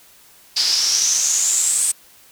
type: noise with band-pass filter sweep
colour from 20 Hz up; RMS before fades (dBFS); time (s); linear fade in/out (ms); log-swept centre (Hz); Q
pink; -18; 0.56-1.92; 10; 4800 to 8600; 7.8
effects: white hiss -49 dBFS RMS until 2.31 s

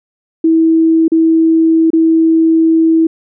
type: tone with dropouts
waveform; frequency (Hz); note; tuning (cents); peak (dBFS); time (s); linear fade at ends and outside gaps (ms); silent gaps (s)
sine; 324.6; E4; -27; -6; 0.44-3.07; 5; 1.081-1.118 / 1.904-1.932
effects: none

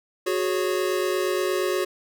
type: chord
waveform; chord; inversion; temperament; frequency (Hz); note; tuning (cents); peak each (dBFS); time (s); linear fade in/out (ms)
square; F# suspended second; none; equal with one note detuned; 366.8 / 415.3 / 554.4; F#4 / G#4 / C#5; -15 / 0 / 0; -25 / -29 / -30; 0.26-1.85; 10
effects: none

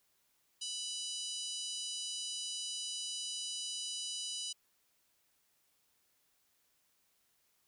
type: harmonic tone with a mistuned harmonic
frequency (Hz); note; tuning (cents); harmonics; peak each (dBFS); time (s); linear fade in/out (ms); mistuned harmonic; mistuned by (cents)
987.8; B5; 0; 3 / 4 / 5 / 6 / 7 / 8 / 9 / 10; -43 / -46 / -45 / -47 / -47 / -51 / -50 / -52; 0.61-4.53; 10; 8; +73
effects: white hiss -75 dBFS RMS until 7.67 s

